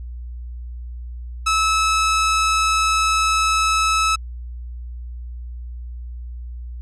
sawtooth tone, 1300 Hz, E6, 24 cents flat, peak -12 dBFS, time 1.46-4.16 s, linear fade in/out 10 ms, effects added 60 Hz sine -29 dBFS peak until 6.81 s + resampled to 22050 Hz

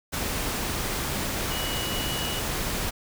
sine tone in noise, 2926 Hz, F#7, 20 cents flat, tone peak -33 dBFS, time 1.5-2.41 s, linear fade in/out 20 ms, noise pink, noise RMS -29 dBFS, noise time 0.12-2.91 s, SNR -7 dB, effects none

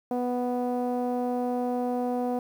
sawtooth tone with low-pass filter, 246.9 Hz, B3, in tune, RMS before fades -28 dBFS, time 0.11-2.39 s, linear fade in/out 2 ms, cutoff 680 Hz, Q 2.9, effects 9-bit

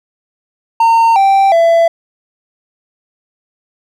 triangle tone with pitch steps, 914 / 782 / 669.1 Hz, A#5 / G5 / E5, -34 / -4 / +26 cents, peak -4 dBFS, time 0.8-1.88 s, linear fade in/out 5 ms, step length 360 ms, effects none

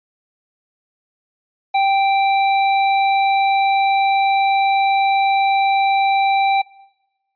sine tone with hard clipping, 784 Hz, G5, in tune, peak -15 dBFS, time 1.74-6.62 s, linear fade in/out 10 ms, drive 14 dB, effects noise-tail reverb RT60 1.0 s tail -22 dB re dry + resampled to 11025 Hz

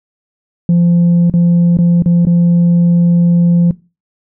sine tone with dropouts, 172.6 Hz, F3, 20 cents flat, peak -4 dBFS, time 0.69-3.71 s, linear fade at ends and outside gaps 2 ms, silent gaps 1.299-1.338 / 1.771-1.787 / 2.023-2.059 / 2.252-2.269 s, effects noise-tail reverb RT60 0.3 s tail -22 dB re dry + tanh soft clip ceiling -5 dBFS

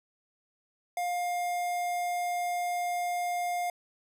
square tone with notch filter, 707 Hz, F5, 21 cents sharp, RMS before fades -31 dBFS, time 0.97-3.7 s, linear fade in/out 2 ms, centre 4100 Hz, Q 1.2, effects resampled to 32000 Hz

